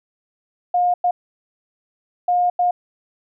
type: tone bursts at uneven times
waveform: sine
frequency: 713 Hz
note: F5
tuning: 36 cents sharp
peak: -14 dBFS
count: 4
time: 0.74-0.94 / 1.04-1.11 / 2.28-2.5 / 2.59-2.71 s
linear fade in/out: 5 ms
effects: none